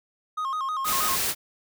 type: tone with vibrato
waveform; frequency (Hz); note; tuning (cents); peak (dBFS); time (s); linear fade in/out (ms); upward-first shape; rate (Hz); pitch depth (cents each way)
triangle; 1158; D6; -25; -24; 0.37-1.16; 10; square; 6.3; 130
type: noise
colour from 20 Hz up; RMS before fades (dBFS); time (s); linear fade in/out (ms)
white; -26; 0.84-1.35; 50
effects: none